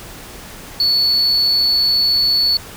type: tone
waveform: sine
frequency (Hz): 4433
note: C#8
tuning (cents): -1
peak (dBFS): -10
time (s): 0.8-2.57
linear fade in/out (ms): 2
effects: tanh soft clip ceiling -10 dBFS + pink hiss -35 dBFS RMS until 2.76 s